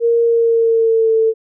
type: tone with pitch glide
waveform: sine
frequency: 466.2 to 445.7 Hz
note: A#4 to A4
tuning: 0 to +22 cents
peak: -10 dBFS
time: 0-1.34 s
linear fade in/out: 50 ms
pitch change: -78 cents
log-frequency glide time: 0.23-1.15 s
effects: none